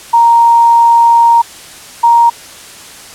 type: tone pair in turn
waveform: sine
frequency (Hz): 932.3 / 935.9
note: A#5 / A#5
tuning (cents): 0 / +7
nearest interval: unison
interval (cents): 7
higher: second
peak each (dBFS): -3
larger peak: neither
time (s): 0.13-1.42 / 2.03-2.3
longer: first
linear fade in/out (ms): 10
effects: white hiss -32 dBFS RMS until 3.14 s + low-pass 10000 Hz 12 dB/octave